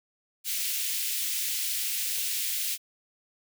white high-pass noise, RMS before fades -30 dBFS, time 0.44-2.78 s, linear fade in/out 50 ms, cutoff 2200 Hz, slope 24 dB/octave, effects none

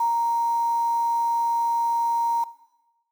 sine tone with quantisation, 932.3 Hz, A#5, in tune, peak -19 dBFS, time 0-2.44 s, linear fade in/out 5 ms, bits 7, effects noise-tail reverb RT60 1.0 s tail -17 dB re dry

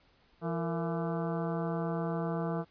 harmonic tone with a mistuned harmonic, 167.9 Hz, E3, 32 cents sharp, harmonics 1 / 2 / 3 / 4 / 5 / 6 / 7 / 8 / 9, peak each -33 / -39 / -38 / -39 / -44 / -47 / -44 / -49 / -51 dBFS, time 0.41-2.65 s, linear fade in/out 50 ms, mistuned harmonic 3, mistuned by -130 cents, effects pink hiss -66 dBFS RMS until 2.7 s + resampled to 11025 Hz

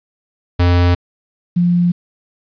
square / sine tone pair in turn, 88.1 / 175.13 Hz, F2 / F3, +16 / +5 cents, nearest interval octave, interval 1189 cents, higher second, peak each -10 dBFS, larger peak neither, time 0.59-0.95 / 1.56-1.92 s, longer neither, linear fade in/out 10 ms, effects resampled to 11025 Hz + 8-bit

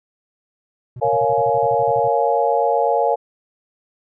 triangle tone bursts, 123.47 Hz, B2, in tune, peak -28 dBFS, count 14, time 0.96-2.081 s, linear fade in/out 5 ms, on 42 ms, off 41 ms
sine chord, Bb minor seventh, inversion none, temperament equal with one note detuned, 466.2 / 554.4 / 698.5 / 839.3 Hz, Bb4 / Db5 / F5 / Ab5, 0 / 0 / 0 / +18 cents, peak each -20 dBFS, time 1.01-3.16 s, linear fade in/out 20 ms
effects none

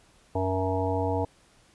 harmonic tone, 94.1 Hz, F#2, 30 cents sharp, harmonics 1 / 3 / 5 / 7 / 9 / 10, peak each -29 / -32 / -30 / -32 / -33 / -36 dBFS, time 0.35-1.25 s, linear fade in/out 5 ms, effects pink hiss -60 dBFS RMS until 1.74 s + resampled to 24000 Hz

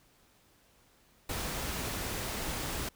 pink noise, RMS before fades -36 dBFS, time 1.29-2.89 s, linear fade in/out 5 ms, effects pink hiss -65 dBFS RMS until 2.95 s

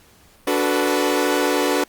sawtooth chord, B minor seventh, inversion first, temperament equal with one note detuned, 290.8 / 370 / 440 / 493.9 Hz, D4 / F#4 / A4 / B4, -17 / 0 / 0 / 0 cents, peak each -18 / -19 / -21 / -19 dBFS, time 0.47-1.84 s, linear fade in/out 5 ms, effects pink hiss -52 dBFS RMS until 1.88 s + Opus 48 kbps

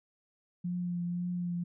sine tone with vibrato, 175.9 Hz, F3, 13 cents sharp, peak -31 dBFS, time 0.64-1.64 s, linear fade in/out 10 ms, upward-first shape triangle, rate 1.9 Hz, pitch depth 24 cents each way, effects none

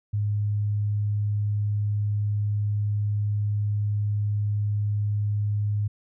sine tone, 103.83 Hz, G#2, in tune, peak -22 dBFS, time 0.13-5.88 s, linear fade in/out 10 ms, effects none

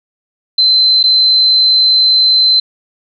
sine tone with dropouts, 4075 Hz, C8, 47 cents flat, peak -6 dBFS, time 0.58-2.6 s, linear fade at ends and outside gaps 5 ms, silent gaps 1.03-1.038 s, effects none

